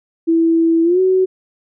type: tone with pitch glide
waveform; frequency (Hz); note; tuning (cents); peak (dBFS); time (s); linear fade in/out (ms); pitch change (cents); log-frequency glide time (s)
sine; 329.6 to 374.3; E4 to F#4; 0 to +20; -10; 0.27-1.26; 20; +220; 0.83-1
effects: none